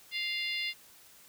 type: harmonic tone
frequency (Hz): 698.5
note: F5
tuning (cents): 0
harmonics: 3 / 4 / 5 / 6 / 7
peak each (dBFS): -35 / -37 / -39 / -41 / -42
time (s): 0.11-0.74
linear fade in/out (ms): 50
effects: white hiss -57 dBFS RMS until 1.28 s